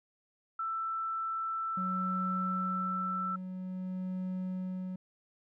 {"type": "tone", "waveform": "sine", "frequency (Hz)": 1329, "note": "E6", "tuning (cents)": 14, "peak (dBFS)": -32, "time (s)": [0.59, 3.36], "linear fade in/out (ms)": 5}
{"type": "tone with tremolo", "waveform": "triangle", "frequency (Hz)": 185, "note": "F#3", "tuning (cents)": 0, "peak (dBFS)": -31, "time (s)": [1.77, 4.96], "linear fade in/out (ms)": 5, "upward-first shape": "sine", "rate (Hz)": 0.49, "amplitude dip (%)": 45}
{"effects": []}